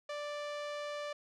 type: tone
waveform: sawtooth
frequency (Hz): 587.3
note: D5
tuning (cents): 0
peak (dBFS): -34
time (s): 0.09-1.13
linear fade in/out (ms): 5
effects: low-pass 5000 Hz 12 dB/octave